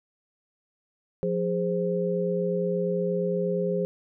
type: tone cluster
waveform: sine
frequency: 177.5 / 411.5 / 520 Hz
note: F3 / G#4 / C5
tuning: +28 / -16 / -11 cents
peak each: -28 dBFS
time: 1.23-3.85 s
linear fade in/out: 0 ms
effects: none